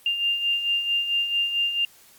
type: beating tone pair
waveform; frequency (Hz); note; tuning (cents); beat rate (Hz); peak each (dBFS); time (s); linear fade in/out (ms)
sine; 2794 / 2798.5; F7 / F7; 0 / +3; 4.5; -30 / -22; 0.06-1.85; 2
effects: white hiss -53 dBFS RMS until 2.18 s + Opus 32 kbps